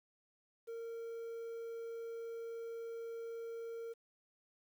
triangle tone with quantisation, 460.4 Hz, A#4, 22 cents flat, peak -40 dBFS, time 0.67-3.94 s, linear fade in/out 20 ms, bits 11, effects none

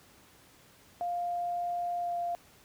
sine tone with pitch glide, 701 to 695.4 Hz, F5 to F5, +6 to -8 cents, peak -30 dBFS, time 1.01-2.35 s, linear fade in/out 0 ms, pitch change -14 cents, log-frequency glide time 2-2.17 s, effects pink hiss -59 dBFS RMS until 2.64 s + high-pass 60 Hz 12 dB/octave

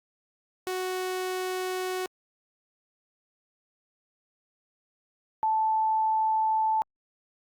sawtooth / sine tone pair in turn, 370 / 876.7 Hz, F#4 / A5, 0 / -7 cents, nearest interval octave + minor third, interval 1493 cents, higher second, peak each -25 / -22 dBFS, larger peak second, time 0.67-2.06 / 5.43-6.82 s, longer neither, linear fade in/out 0 ms, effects Opus 48 kbps

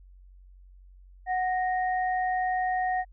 sine tone pair together, 738.5 / 1861 Hz, F#5 / A#6, -3 / -3 cents, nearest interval octave + major third, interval 1600 cents, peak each -25 / -33 dBFS, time 1.26-3.05 s, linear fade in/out 50 ms, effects added 46 Hz sine -49 dBFS peak until 3.12 s

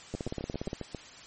two click trains, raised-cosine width 2 ms, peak -20 / -22 dBFS, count 11 / 7, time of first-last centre 0.15-0.731 / 0.14-0.948 s, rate 17.2 / 7.43 Hz, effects white hiss -49 dBFS RMS until 1.26 s + MP3 32 kbps

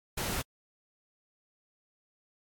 pink noise, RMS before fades -33 dBFS, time 0.17-0.42 s, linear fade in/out 10 ms, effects AAC 64 kbps

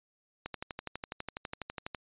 click train, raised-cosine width 0.3 ms, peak -21 dBFS, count 19, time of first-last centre 0.46-1.948 s, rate 12.1 Hz, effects resampled to 8000 Hz

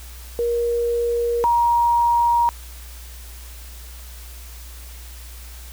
sine tone pair in turn, 472.7 / 945.4 Hz, A#4 / A#5, +24 / +24 cents, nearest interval octave, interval 1200 cents, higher second, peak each -18 / -14 dBFS, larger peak second, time 0.39-1.44 / 1.44-2.49 s, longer neither, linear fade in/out 0 ms, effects added 60 Hz sine -36 dBFS peak until 5.72 s + white hiss -43 dBFS RMS until 5.72 s

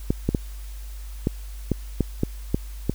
clicks, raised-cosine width 3 ms, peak -7 dBFS, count 9, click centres 0.105 / 0.29 / 0.348 / 1.271 / 1.717 / 2.007 / 2.234 / 2.545 / 2.896 s, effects added 50 Hz sine -33 dBFS peak until 2.94 s + white hiss -49 dBFS RMS until 2.94 s

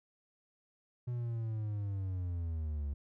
triangle linear sweep, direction down, 123.47 to 69.5 Hz, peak -32 dBFS, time 1.07-2.94 s, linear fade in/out 10 ms, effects none

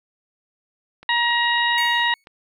click train, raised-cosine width 0.3 ms, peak -26 dBFS, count 10, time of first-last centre 1.03-2.271 s, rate 7.25 Hz
harmonic tone, 948 Hz, A#5, 29 cents sharp, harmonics 1 / 2 / 3 / 4, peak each -22 / -20 / -26 / -25 dBFS, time 1.09-2.14 s, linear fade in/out 2 ms
sawtooth tone with exponential decay, 2217 Hz, C#7, in tune, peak -22 dBFS, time 1.78-2.24 s, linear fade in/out 0 ms, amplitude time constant 100 ms
effects none

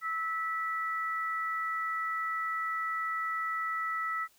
sine tone pair together, 1307 / 1958.3 Hz, E6 / B6, -15 / -15 cents, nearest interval perfect fifth, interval 700 cents, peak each -32 / -35 dBFS, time 0.01-4.28 s, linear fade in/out 50 ms, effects white hiss -65 dBFS RMS until 4.38 s

